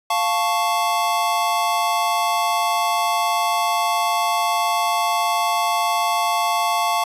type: chord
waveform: square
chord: F augmented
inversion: none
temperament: equal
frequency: 698.5 / 880 / 1108.7 Hz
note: F5 / A5 / C#6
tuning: 0 / 0 / 0 cents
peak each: -23 dBFS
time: 0.1-7.04 s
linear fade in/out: 5 ms
effects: resampled to 32000 Hz